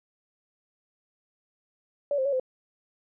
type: tone with pitch steps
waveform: sine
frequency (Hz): 573 / 526 / 561 / 515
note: D5 / C5 / C#5 / C5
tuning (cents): -43 / +9 / +21 / -28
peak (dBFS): -23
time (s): 2.11-2.398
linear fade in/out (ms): 2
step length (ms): 72
effects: none